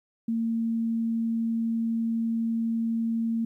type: tone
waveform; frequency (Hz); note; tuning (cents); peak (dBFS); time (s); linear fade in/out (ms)
sine; 228; A#3; -38; -24; 0.28-3.45; 5
effects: 11-bit